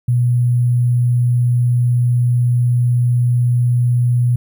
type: tone with sample-and-hold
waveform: sine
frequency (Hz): 122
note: B2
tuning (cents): -21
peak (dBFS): -11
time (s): 0.08-4.36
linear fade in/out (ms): 5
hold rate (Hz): 11025
effects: none